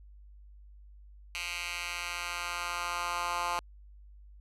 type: tone with high-pass filter sweep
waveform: 10% pulse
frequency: 174.61 Hz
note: F3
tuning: in tune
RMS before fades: -35 dBFS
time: 1.35-3.59 s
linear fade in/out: 0 ms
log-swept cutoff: 2300 to 980 Hz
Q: 2
effects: added 50 Hz sine -50 dBFS peak until 4.4 s + low-pass 11000 Hz 12 dB/octave